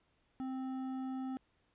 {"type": "tone with hard clipping", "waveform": "sine", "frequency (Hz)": 261.6, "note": "C4", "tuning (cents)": 0, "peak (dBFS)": -39, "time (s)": [0.4, 1.37], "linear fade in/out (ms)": 0, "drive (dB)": 9, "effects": ["pink hiss -75 dBFS RMS until 1.74 s", "resampled to 8000 Hz"]}